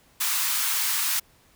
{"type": "high-pass noise", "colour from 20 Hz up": "white", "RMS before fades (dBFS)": -25, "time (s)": [0.2, 1.2], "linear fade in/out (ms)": 10, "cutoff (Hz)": 880, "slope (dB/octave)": 48, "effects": ["pink hiss -59 dBFS RMS until 1.55 s"]}